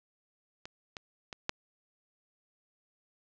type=clicks; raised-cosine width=0.2 ms; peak=-25 / -23 / -23 / -12 dBFS; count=4; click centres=0.655 / 0.968 / 1.328 / 1.494 s; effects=low-pass 7000 Hz 12 dB/octave